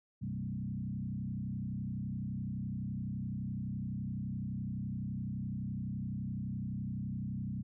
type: tone with frequency modulation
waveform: sine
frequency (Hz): 160.5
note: E3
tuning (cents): -46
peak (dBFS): -35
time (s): 0.21-7.63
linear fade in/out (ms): 20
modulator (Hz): 31.8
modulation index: 2.1
effects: none